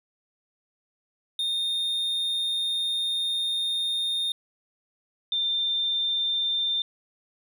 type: tone pair in turn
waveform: triangle / sine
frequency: 3661 / 3588 Hz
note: A#7 / A7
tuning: -32 / +33 cents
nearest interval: unison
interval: 35 cents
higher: first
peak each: -23 dBFS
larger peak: neither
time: 1.39-4.32 / 5.32-6.82 s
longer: first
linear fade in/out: 2 ms
effects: none